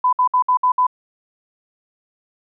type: tone bursts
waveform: sine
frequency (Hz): 1002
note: B5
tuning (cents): +25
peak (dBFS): -12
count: 6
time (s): 0.04-0.868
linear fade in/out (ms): 5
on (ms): 88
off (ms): 60
effects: none